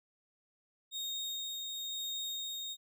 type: tone with tremolo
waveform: 35% pulse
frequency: 3713 Hz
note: A#7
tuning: 8 cents flat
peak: -34 dBFS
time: 0.91-2.77 s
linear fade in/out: 50 ms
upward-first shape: sine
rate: 1 Hz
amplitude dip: 25%
effects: none